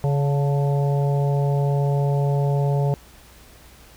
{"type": "harmonic tone with a mistuned harmonic", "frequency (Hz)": 141.1, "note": "C#3", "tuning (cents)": 31, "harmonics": [1, 3, 4, 5, 6], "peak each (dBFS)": [-18, -28, -30, -32, -34], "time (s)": [0.04, 2.94], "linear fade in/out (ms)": 0, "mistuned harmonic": 6, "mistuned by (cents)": 67, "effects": ["added 60 Hz sine -50 dBFS peak until 3.96 s", "pink hiss -49 dBFS RMS until 3.96 s"]}